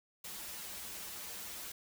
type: noise with comb filter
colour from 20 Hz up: white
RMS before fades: -45 dBFS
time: 0.24-1.72 s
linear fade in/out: 5 ms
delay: 7.6 ms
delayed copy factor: -0.8
effects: none